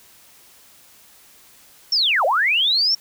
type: linear two-way sweep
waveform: sine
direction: down then up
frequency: 5588 to 499.9 to 5588 Hz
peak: -15 dBFS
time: 1.92-2.95 s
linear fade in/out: 5 ms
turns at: 2.25 s
effects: white hiss -50 dBFS RMS until 3 s